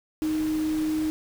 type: tone in noise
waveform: sine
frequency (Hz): 311.1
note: D#4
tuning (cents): 0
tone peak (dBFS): -23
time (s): 0.22-1.1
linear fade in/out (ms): 0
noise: pink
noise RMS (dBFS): -40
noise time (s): 0.22-1.1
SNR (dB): +14
effects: none